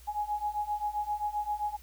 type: beating tone pair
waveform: sine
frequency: 830.6 / 838.2 Hz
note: G#5 / G#5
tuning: 0 / +16 cents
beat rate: 7.6 Hz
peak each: -34 / -32 dBFS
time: 0.07-1.77 s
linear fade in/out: 20 ms
effects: added 60 Hz sine -51 dBFS peak until 1.82 s + white hiss -58 dBFS RMS until 1.82 s